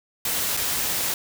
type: noise with dropouts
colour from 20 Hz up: white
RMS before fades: -25 dBFS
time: 0.25-1.14 s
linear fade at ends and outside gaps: 2 ms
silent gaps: 0.568-0.572 s
effects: none